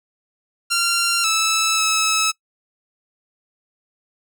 10% pulse tone with pitch steps, 1381 / 1311 / 1299 Hz, F6 / E6 / E6, -20 / -10 / -26 cents, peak -8 dBFS, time 0.7-2.32 s, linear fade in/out 20 ms, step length 540 ms, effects noise-tail reverb RT60 0.1 s tail -23 dB re dry

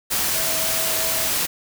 sine tone in noise, 649 Hz, E5, 27 cents flat, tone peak -31 dBFS, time 0.34-1.29 s, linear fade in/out 20 ms, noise white, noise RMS -22 dBFS, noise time 0.1-1.47 s, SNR -12 dB, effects none

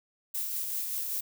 violet noise with tremolo, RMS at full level -32 dBFS, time 0.34-1.21 s, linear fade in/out 10 ms, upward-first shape sine, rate 5.2 Hz, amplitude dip 30%, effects none

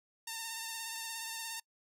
5% pulse tone with vibrato, 907 Hz, A#5, 48 cents flat, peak -27 dBFS, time 0.27-1.6 s, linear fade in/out 5 ms, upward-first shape triangle, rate 17 Hz, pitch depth 35 cents each way, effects noise-tail reverb RT60 0.1 s tail -25 dB re dry

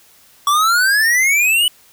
square exponential sweep, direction up, 1129 to 3000 Hz, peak -12 dBFS, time 0.47-1.68 s, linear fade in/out 2 ms, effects white hiss -49 dBFS RMS until 1.92 s

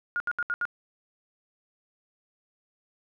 sine tone bursts, 1427 Hz, F6, 37 cents sharp, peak -25 dBFS, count 5, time 0.16-0.653 s, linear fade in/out 0 ms, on 41 ms, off 72 ms, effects none

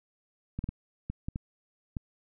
clicks, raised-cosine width 5 ms, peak -21 dBFS, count 7, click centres 0.59 / 0.641 / 0.69 / 1.1 / 1.285 / 1.359 / 1.968 s, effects none

